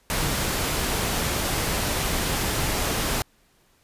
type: noise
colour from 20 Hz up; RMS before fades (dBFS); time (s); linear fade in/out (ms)
pink; -25; 0.1-3.22; 0
effects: pink hiss -62 dBFS RMS until 3.83 s + resampled to 32000 Hz